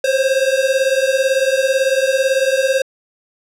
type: beating tone pair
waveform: square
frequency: 523.3 / 541.3 Hz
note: C5 / C#5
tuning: 0 / -41 cents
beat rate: 18 Hz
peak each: -17 dBFS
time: 0.04-2.82 s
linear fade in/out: 5 ms
effects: low-pass 10000 Hz 12 dB/octave